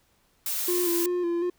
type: noise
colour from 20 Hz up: blue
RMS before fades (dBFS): -29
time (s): 0.46-1.06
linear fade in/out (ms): 2
type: tone with vibrato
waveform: triangle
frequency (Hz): 349.2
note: F4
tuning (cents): 0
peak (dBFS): -22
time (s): 0.68-1.5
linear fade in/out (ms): 5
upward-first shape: square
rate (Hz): 2.7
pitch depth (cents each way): 33
effects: pink hiss -66 dBFS RMS until 1.58 s